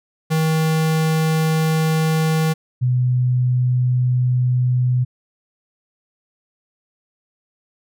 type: tone pair in turn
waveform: square / sine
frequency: 158.8 / 125.27 Hz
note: D#3 / B2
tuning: +36 / +25 cents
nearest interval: major third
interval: 411 cents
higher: first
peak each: -16 / -14 dBFS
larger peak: second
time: 0.3-2.54 / 2.81-5.05 s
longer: neither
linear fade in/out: 20 ms
effects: none